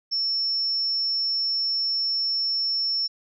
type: tone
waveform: sine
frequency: 5400 Hz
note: E8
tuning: 41 cents sharp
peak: -22 dBFS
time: 0.11-3.08 s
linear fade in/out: 20 ms
effects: none